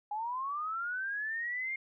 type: linear sweep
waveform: sine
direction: up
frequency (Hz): 817 to 2142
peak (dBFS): -33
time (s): 0.11-1.76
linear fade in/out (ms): 5
effects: none